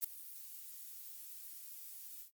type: noise with ADSR envelope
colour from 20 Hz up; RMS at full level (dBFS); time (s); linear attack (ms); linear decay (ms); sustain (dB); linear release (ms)
violet; -33; 0.01-2.31; 33; 3; -17; 97
effects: noise-tail reverb RT60 0.1 s tail -23 dB re dry + Opus 32 kbps